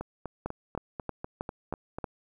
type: two click trains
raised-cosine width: 1 ms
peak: -21 / -18 dBFS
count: 9 / 6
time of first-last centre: 0.01-1.985 / 0.46-2.042 s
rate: 4.05 / 3.16 Hz
effects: 10-bit